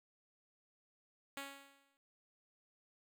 5% pulse tone with exponential decay, 277.2 Hz, C#4, in tune, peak -30 dBFS, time 1.37-1.97 s, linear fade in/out 1 ms, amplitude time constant 130 ms, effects none

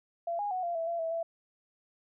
sine tone with pitch steps, 681 / 821 / 739 / 690 / 659 / 680 / 654 / 666 Hz, F5 / G#5 / F#5 / F5 / E5 / F5 / E5 / E5, -44 / -20 / -2 / -21 / -1 / -46 / -14 / +18 cents, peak -30 dBFS, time 0.27-1.23 s, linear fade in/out 5 ms, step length 120 ms, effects none

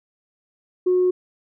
sine tone, 364.3 Hz, F#4, 27 cents flat, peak -14 dBFS, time 0.86-1.11 s, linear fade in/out 10 ms, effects tanh soft clip ceiling -11 dBFS

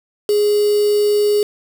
sine tone with quantisation, 415 Hz, G#4, 1 cent flat, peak -12 dBFS, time 0.29-1.43 s, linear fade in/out 2 ms, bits 4, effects none

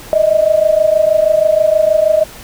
sine tone pair together, 611.7 / 638 Hz, D#5 / D#5, -30 / +43 cents, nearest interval minor second, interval 73 cents, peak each -11 dBFS, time 0.13-2.24 s, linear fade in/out 0 ms, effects pink hiss -34 dBFS RMS until 2.43 s

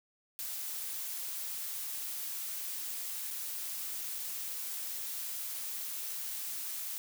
blue noise with dropouts, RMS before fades -39 dBFS, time 0.39-6.98 s, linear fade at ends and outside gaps 0 ms, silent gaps 3.304-3.308 / 4.184-4.187 s, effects none

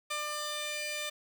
10% pulse tone pair together, 597.2 / 1195 Hz, D5 / D6, +29 / +30 cents, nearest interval octave, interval 1201 cents, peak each -28 / -29 dBFS, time 0.1-1.1 s, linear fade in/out 10 ms, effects none

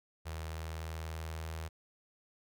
sawtooth tone with notch filter, 80.3 Hz, E2, 45 cents flat, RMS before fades -41 dBFS, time 0.25-1.69 s, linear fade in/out 20 ms, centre 240 Hz, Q 0.68, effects none

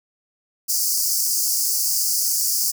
pink high-pass noise, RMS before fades -21 dBFS, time 0.68-2.72 s, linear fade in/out 20 ms, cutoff 4700 Hz, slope 96 dB/octave, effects none

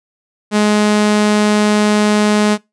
sawtooth tone, 210 Hz, G#3, 19 cents sharp, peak -6 dBFS, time 0.51-2.58 s, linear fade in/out 50 ms, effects noise-tail reverb RT60 0.2 s tail -22 dB re dry + resampled to 22050 Hz

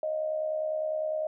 sine tone with amplitude modulation, 622.3 Hz, D#5, in tune, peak -25 dBFS, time 0.03-1.27 s, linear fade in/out 2 ms, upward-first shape sine, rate 69.9 Hz, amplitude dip 55%, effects none

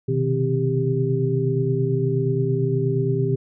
sine tone cluster, 127 / 135.6 / 157.1 / 263.2 / 395.5 Hz, B2 / C#3 / D#3 / C4 / G4, +49 / -38 / +17 / +10 / +15 cents, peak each -22 / -31 / -25 / -30 / -23 dBFS, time 0.08-3.36 s, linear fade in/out 10 ms, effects none

